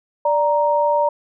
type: tone pair together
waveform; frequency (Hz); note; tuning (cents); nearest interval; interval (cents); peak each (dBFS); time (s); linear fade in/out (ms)
sine; 587.3 / 934.4; D5 / A#5; 0 / +4; minor sixth; 804; -17; 0.25-1.09; 5
effects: none